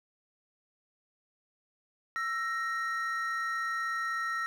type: tone pair together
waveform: triangle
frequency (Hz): 1332 / 1871.3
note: E6 / A#6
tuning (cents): +18 / +6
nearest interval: tritone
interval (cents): 588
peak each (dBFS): -31 / -32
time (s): 2.16-4.46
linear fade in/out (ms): 0
effects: none